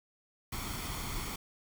pink noise with comb filter, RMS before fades -38 dBFS, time 0.52-1.36 s, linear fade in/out 5 ms, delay 0.9 ms, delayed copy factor +0.55, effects none

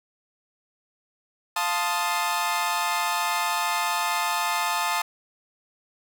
sawtooth chord, F dominant seventh, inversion none, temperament equal, 698.5 / 880 / 1046.5 / 1244.5 Hz, F5 / A5 / C6 / Eb6, 0 / 0 / 0 / 0 cents, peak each -28 / -23 / -27 / -25 dBFS, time 1.56-5.02 s, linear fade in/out 5 ms, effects none

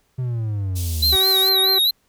triangle exponential sweep, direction down, 130 to 71.1 Hz, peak -19 dBFS, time 0.18-1.16 s, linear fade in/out 10 ms
white band-pass noise, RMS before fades -33 dBFS, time 0.75-1.5 s, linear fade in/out 20 ms, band 3200 to 16000 Hz, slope 24 dB/octave
square tone with vibrato, 3951 Hz, B7, in tune, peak -15 dBFS, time 1.02-1.91 s, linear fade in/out 10 ms, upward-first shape sine, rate 4.7 Hz, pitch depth 96 cents each way
harmonic tone, 381.5 Hz, G4, 47 cents flat, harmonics 1 / 2 / 3 / 4 / 5 / 6, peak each -24 / -30 / -34 / -36 / -38 / -40 dBFS, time 1.12-1.79 s, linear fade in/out 10 ms
effects pink hiss -64 dBFS RMS until 2.08 s

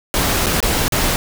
pink noise with dropouts, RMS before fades -17 dBFS, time 0.14-1.16 s, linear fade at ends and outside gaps 0 ms, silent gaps 0.46-0.467 / 0.604-0.627 / 0.881-0.922 s, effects none

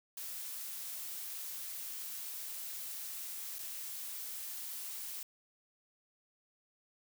blue noise with dropouts, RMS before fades -43 dBFS, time 0.17-5.23 s, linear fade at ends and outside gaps 2 ms, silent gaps 3.585-3.59 s, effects none

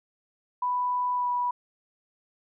sine tone with pitch glide, 990 to 979.8 Hz, B5 to B5, +4 to -14 cents, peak -24 dBFS, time 0.62-1.51 s, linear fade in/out 5 ms, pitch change -18 cents, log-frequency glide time 1.14-1.29 s, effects none

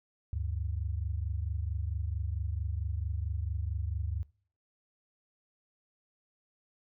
sine tone pair together, 73.1 / 97.58 Hz, D2 / G2, -7 / -7 cents, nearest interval perfect fourth, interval 500 cents, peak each -33 / -35 dBFS, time 0.33-4.23 s, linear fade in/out 0 ms, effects noise-tail reverb RT60 0.4 s tail -19 dB re dry

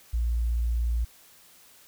sine tone, 58.27 Hz, A#1, in tune, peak -23 dBFS, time 0.13-1.05 s, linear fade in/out 10 ms, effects white hiss -55 dBFS RMS until 1.87 s

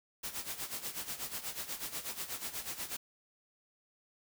white noise with tremolo, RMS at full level -38 dBFS, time 0.23-2.97 s, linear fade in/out 10 ms, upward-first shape sine, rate 8.2 Hz, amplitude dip 75%, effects none

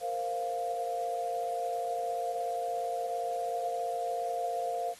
sine chord, Bb suspended second, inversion none, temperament equal, 466.2 / 523.3 / 698.5 Hz, Bb4 / C5 / F5, 0 / 0 / 0 cents, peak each -38 / -38 / -32 dBFS, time 0-4.95 s, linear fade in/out 50 ms, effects white hiss -53 dBFS RMS until 4.99 s + AAC 32 kbps

